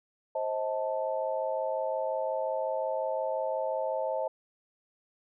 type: chord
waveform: sine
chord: A diminished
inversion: first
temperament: just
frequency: 528 / 633.6 / 880 Hz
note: C5 / Eb5 / A5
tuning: +16 / +31 / 0 cents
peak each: -32 / -32 / -35 dBFS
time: 0.35-4.28 s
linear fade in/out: 5 ms
effects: none